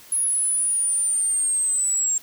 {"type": "linear sweep", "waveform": "sine", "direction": "down", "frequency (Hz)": [10548, 7459], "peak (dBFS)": -19, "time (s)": [0.12, 2.18], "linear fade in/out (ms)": 2, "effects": ["white hiss -47 dBFS RMS until 2.22 s"]}